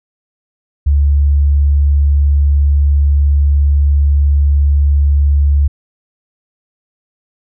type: tone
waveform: sine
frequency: 71.5 Hz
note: D2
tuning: 46 cents flat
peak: -7 dBFS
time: 0.86-5.68 s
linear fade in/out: 10 ms
effects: none